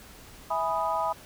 sine chord, E major seventh, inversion none, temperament equal with one note detuned, 653.9 / 830.6 / 987.8 / 1244.5 Hz, E5 / G#5 / B5 / D#6, -14 / 0 / 0 / 0 cents, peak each -31 / -31 / -29 / -32 dBFS, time 0.5-1.13 s, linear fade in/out 10 ms, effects pink hiss -49 dBFS RMS until 1.25 s

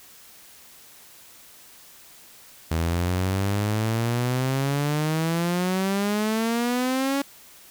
sawtooth exponential sweep, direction up, 80.5 to 281.1 Hz, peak -18 dBFS, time 2.71-7.22 s, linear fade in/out 5 ms, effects white hiss -49 dBFS RMS until 7.7 s

